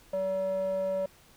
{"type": "tone with band-pass filter", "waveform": "square", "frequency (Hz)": 190.3, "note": "F#3", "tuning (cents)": 49, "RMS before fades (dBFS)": -30, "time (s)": [0.13, 1.06], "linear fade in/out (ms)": 5, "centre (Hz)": 600, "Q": 6.4, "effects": ["pink hiss -58 dBFS RMS until 1.36 s"]}